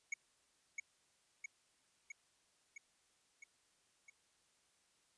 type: tone with echo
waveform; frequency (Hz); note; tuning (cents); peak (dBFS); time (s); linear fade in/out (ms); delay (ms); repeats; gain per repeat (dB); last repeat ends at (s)
square; 2217; C#7; 0; -37; 0.12-0.14; 5; 660; 6; -3; 4.1
effects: white hiss -75 dBFS RMS until 5.17 s + resampled to 22050 Hz